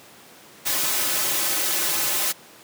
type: noise with comb filter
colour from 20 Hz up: white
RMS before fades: -23 dBFS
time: 0.65-2.33 s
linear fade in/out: 20 ms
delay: 4.3 ms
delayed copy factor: -1
effects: pink hiss -47 dBFS RMS until 2.63 s + high-pass 200 Hz 12 dB/octave